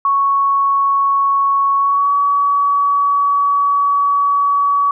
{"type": "tone with pitch glide", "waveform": "sine", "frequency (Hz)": [1108.7, 1134.6], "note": ["C#6", "C#6"], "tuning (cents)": [0, 40], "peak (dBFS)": -11, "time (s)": [0.05, 4.91], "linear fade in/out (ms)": 2, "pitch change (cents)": 40, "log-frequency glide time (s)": [1.77, 2.13], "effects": []}